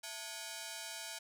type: ring-modulated tone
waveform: 5% pulse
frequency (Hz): 779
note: G5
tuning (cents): -11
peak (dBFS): -28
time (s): 0.03-1.19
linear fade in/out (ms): 10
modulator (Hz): 114
effects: none